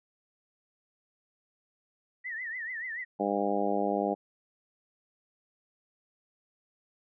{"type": "tone with vibrato", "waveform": "sine", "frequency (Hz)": 1896, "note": "A#6", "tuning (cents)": 29, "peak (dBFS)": -34, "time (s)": [2.24, 3.05], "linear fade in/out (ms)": 20, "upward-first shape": "triangle", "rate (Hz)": 6.9, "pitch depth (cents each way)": 160}
{"type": "harmonic tone", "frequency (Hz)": 101.1, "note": "G#2", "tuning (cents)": -46, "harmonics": [2, 3, 4, 5, 6, 7, 8], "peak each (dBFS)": [-34, -34, -34, -34, -34, -34, -34], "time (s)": [3.19, 4.15], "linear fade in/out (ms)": 20}
{"effects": []}